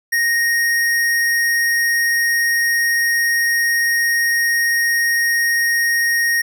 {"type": "tone", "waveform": "square", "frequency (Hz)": 1864.7, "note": "A#6", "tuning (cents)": 0, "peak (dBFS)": -15, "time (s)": [0.12, 6.42], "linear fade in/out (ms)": 10, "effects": []}